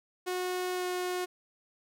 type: tone with pitch glide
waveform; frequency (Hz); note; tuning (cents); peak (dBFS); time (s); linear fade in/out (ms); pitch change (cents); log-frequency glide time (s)
sawtooth; 364.3 to 362; F#4 to F#4; -27 to -38; -27; 0.26-1.26; 20; -11; 0.74-0.85
effects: none